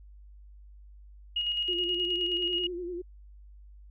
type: tone with tremolo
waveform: sine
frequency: 2876 Hz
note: F#7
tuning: 50 cents flat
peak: -26 dBFS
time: 1.36-2.67 s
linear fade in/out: 5 ms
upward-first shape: square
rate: 9.4 Hz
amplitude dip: 35%
type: tone with vibrato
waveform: sine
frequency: 353.3 Hz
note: F4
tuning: 20 cents sharp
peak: -33 dBFS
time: 1.68-3.02 s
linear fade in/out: 10 ms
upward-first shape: sine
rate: 10 Hz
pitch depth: 62 cents each way
effects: added 50 Hz sine -48 dBFS peak until 3.9 s